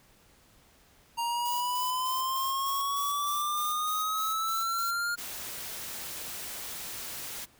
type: exponential sweep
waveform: square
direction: up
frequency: 932.3 to 1418 Hz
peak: -29 dBFS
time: 1.17-5.16 s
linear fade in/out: 20 ms
type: noise with tremolo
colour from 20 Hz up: violet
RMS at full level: -38 dBFS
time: 1.45-4.91 s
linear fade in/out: 5 ms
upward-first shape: square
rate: 3.3 Hz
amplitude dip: 50%
type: noise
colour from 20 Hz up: white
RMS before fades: -39 dBFS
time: 5.17-7.46 s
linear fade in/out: 20 ms
effects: pink hiss -61 dBFS RMS until 7.59 s